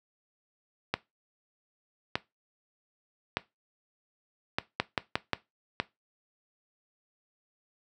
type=two click trains; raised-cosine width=0.3 ms; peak=-10 / -9 dBFS; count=5 / 4; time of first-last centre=0.94-5.8 / 4.8-5.333 s; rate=0.823 / 5.63 Hz; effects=noise-tail reverb RT60 0.2 s tail -18 dB re dry + high-pass 80 Hz 12 dB/octave